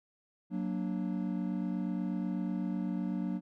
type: chord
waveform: triangle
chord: Gb augmented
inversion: none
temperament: equal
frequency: 185 / 233.1 / 293.7 Hz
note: Gb3 / Bb3 / D4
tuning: 0 / 0 / 0 cents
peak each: -32 / -35 / -36 dBFS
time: 0.5-3.41 s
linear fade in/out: 50 ms
effects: none